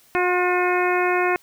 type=harmonic tone with a mistuned harmonic; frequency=359.9 Hz; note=F#4; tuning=48 cents flat; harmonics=1 / 2 / 3 / 4 / 5 / 6 / 7; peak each=-21 / -24 / -26 / -27 / -28 / -29 / -29 dBFS; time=0.15-1.36 s; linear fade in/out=0 ms; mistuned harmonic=3; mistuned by=-16 cents; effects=white hiss -55 dBFS RMS until 1.42 s